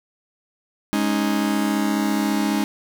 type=chord; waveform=45% pulse; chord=Ab suspended fourth; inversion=none; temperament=just; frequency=207.7 / 276.9 / 311.5 Hz; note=Ab3 / Db4 / Eb4; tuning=0 / -2 / +2 cents; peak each=-22 / -25 / -24 dBFS; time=0.93-2.64 s; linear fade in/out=0 ms; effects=none